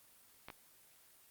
clicks, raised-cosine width 0.3 ms, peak -30 dBFS, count 2, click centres 0.485 / 0.502 s, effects white hiss -64 dBFS RMS until 1.3 s + Opus 24 kbps

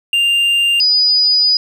triangle / sine tone pair in turn, 2794 / 4947 Hz, F7 / D#8, 0 / -11 cents, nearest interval minor seventh, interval 989 cents, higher second, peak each -9 dBFS, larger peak neither, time 0.13-0.8 / 0.8-1.57 s, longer second, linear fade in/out 2 ms, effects none

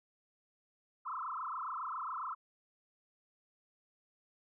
sine tone with frequency modulation, 1174.7 Hz, D6, in tune, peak -37 dBFS, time 1.05-2.35 s, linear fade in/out 20 ms, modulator 27.3 Hz, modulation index 6.5, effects none

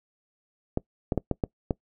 clicks, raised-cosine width 2 ms, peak -11 dBFS, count 6, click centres 0.774 / 1.122 / 1.177 / 1.313 / 1.438 / 1.708 s, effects noise-tail reverb RT60 0.1 s tail -23 dB re dry

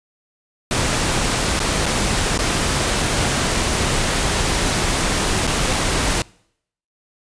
pink noise with dropouts, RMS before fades -19 dBFS, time 0.71-6.22 s, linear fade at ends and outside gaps 1 ms, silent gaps 1.593-1.601 / 1.858-1.863 / 2.377-2.389 / 5.469-5.475 s, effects noise-tail reverb RT60 0.7 s tail -25 dB re dry + resampled to 22050 Hz

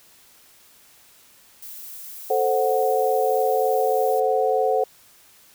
violet noise, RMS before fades -38 dBFS, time 1.62-4.2 s, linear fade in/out 5 ms
sine chord, F# diminished, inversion first, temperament equal, 440 / 523.3 / 740 Hz, A4 / C5 / F#5, 0 / 0 / 0 cents, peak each -22 dBFS, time 2.3-4.84 s, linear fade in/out 5 ms
effects white hiss -53 dBFS RMS until 5.54 s

